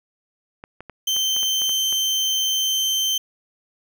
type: clicks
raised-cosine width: 0.5 ms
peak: -22 dBFS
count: 9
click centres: 0.639 / 0.806 / 0.897 / 1.165 / 1.365 / 1.431 / 1.618 / 1.694 / 1.926 s
type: tone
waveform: 30% pulse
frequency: 3109 Hz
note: G7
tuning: 15 cents flat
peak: -16 dBFS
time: 1.07-3.18 s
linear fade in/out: 5 ms
effects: none